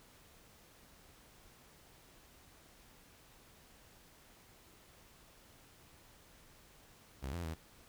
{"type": "tone with pitch steps", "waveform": "sawtooth", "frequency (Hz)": [67.1, 86.2, 80.4], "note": ["C2", "F2", "E2"], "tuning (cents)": [44, -22, -43], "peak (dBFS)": -35, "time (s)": [7.22, 7.55], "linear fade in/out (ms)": 20, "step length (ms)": 110, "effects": ["pink hiss -62 dBFS RMS until 7.88 s"]}